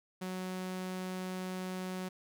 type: tone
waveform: sawtooth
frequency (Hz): 185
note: F#3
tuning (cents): 0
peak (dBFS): -33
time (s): 0.21-2.09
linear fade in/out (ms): 10
effects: none